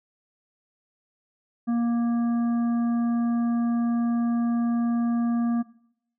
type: harmonic tone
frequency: 235.3 Hz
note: A#3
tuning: 16 cents sharp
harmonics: 1 / 3 / 5 / 7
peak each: -21 / -38 / -41 / -49 dBFS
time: 1.67-5.63 s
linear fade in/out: 20 ms
effects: noise-tail reverb RT60 0.7 s tail -19 dB re dry